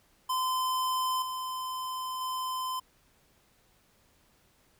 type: tone with level steps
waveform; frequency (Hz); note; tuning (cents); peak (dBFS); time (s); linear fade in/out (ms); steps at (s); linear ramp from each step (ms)
square; 1027; C6; -33; -28 / -34 / -32; 0.29-2.8; 10; 1.22 / 2.21; 2
effects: pink hiss -66 dBFS RMS until 4.79 s